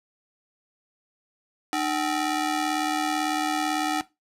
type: ring-modulated tone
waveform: sawtooth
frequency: 530 Hz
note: C5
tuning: 22 cents sharp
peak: -17 dBFS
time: 1.73-4.01 s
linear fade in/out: 0 ms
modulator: 226 Hz
effects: noise-tail reverb RT60 0.2 s tail -17 dB re dry + low-pass 11000 Hz 12 dB/octave